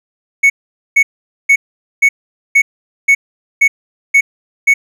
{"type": "tone bursts", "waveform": "triangle", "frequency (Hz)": 2217, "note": "C#7", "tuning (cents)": 0, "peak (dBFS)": -3, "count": 9, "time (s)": [0.43, 4.74], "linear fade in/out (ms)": 10, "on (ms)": 70, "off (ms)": 460, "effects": []}